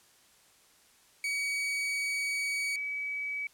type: tone pair in turn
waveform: 40% pulse / sine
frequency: 2262 / 2282 Hz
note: C#7 / C#7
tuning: +34 / +50 cents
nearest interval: unison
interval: 16 cents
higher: second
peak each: -29 / -32 dBFS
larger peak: first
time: 1.24-2.76 / 2.76-3.47 s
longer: first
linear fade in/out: 2 ms
effects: white hiss -62 dBFS RMS until 3.53 s + low-pass 11000 Hz 12 dB/octave